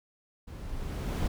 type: noise with level ramp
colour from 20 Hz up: brown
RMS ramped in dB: -43 to -27 dBFS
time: 0.47-1.28 s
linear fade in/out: 10 ms
effects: none